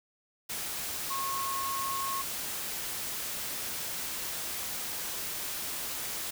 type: tone in noise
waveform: sine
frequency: 1087 Hz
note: C#6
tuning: 34 cents flat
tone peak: -32 dBFS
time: 1.1-2.22 s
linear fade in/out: 10 ms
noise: white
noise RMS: -36 dBFS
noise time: 0.49-6.31 s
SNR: +1 dB
effects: none